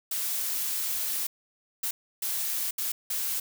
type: noise bursts at uneven times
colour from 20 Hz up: blue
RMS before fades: -30 dBFS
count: 5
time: 0.11-1.27 / 1.83-1.91 / 2.22-2.71 / 2.78-2.92 / 3.1-3.4 s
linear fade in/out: 5 ms
effects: none